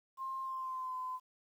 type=tone with pitch glide; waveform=sine; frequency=1060 to 1021.5 Hz; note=C6 to C6; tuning=+22 to -42 cents; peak=-37 dBFS; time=0.17-1.2 s; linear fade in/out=50 ms; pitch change=-64 cents; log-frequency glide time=0.42-0.96 s; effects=11-bit